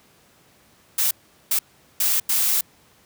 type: noise bursts at uneven times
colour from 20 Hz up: blue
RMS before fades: -20 dBFS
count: 4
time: 0.98-1.11 / 1.51-1.59 / 2-2.2 / 2.29-2.61 s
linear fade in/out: 5 ms
effects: pink hiss -56 dBFS RMS until 3.05 s + high-pass 80 Hz 12 dB/octave